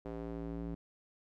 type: tone with band-pass filter sweep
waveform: square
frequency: 56.5 Hz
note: A1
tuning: 47 cents sharp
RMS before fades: -41 dBFS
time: 0.05-0.75 s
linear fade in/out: 5 ms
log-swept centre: 440 to 240 Hz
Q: 1.3
effects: none